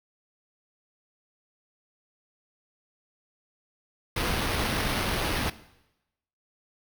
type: noise with sample-and-hold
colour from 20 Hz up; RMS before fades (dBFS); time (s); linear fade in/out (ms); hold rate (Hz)
pink; -28; 4.16-5.5; 5; 7350
effects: noise-tail reverb RT60 0.9 s tail -17 dB re dry